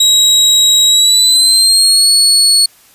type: tone with pitch glide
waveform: 30% pulse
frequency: 3834 to 4379 Hz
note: A#7 to C#8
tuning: +48 to -22 cents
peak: -3 dBFS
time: 0-2.66 s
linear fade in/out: 5 ms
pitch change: +230 cents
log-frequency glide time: 0.87-2.1 s
effects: white hiss -45 dBFS RMS until 2.94 s + resampled to 32000 Hz